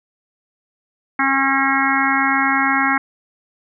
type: harmonic tone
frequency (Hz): 271.3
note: C#4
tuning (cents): -37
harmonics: 1 / 3 / 4 / 5 / 6 / 7 / 8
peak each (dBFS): -22 / -22 / -22 / -22 / -22 / -22 / -22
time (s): 1.19-2.98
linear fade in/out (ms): 5
effects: none